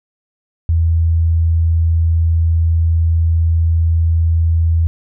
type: tone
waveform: sine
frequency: 82.41 Hz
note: E2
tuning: in tune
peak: -10 dBFS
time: 0.69-4.87 s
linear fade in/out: 0 ms
effects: none